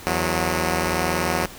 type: tone pair together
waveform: 5% pulse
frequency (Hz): 81.2 / 181.89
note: E2 / F#3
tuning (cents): -26 / -29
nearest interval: octave + major second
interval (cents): 1397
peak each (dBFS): -12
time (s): 0.07-1.46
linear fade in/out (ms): 0
effects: pink hiss -40 dBFS RMS until 1.58 s